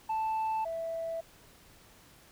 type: tone pair in turn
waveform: sine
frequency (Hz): 880 / 659.3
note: A5 / E5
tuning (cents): 0 / 0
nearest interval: perfect fourth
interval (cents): 500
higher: first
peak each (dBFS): -26 / -32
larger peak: first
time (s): 0.09-0.65 / 0.65-1.21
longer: neither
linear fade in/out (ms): 10
effects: tanh soft clip ceiling -28 dBFS + pink hiss -58 dBFS RMS until 2.31 s